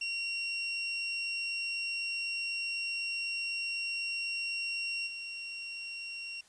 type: tone with level steps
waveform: 30% pulse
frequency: 2748 Hz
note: F7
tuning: 29 cents flat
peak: -30 / -36 dBFS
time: 0.01-6.41 s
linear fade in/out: 5 ms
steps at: 5.06 s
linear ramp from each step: 20 ms
effects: white hiss -62 dBFS RMS until 6.48 s + resampled to 22050 Hz